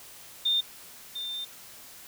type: tone pair in turn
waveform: sine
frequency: 3623 / 3602 Hz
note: A7 / A7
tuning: +50 / +40 cents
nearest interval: unison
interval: 10 cents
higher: first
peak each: -22 / -32 dBFS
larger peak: first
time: 0.45-0.61 / 1.15-1.45 s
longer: second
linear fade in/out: 10 ms
effects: white hiss -48 dBFS RMS until 2.07 s